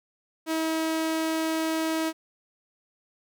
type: tone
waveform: sawtooth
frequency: 320.8 Hz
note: E4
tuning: 47 cents flat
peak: -21 dBFS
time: 0.46-2.13 s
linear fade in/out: 50 ms
effects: none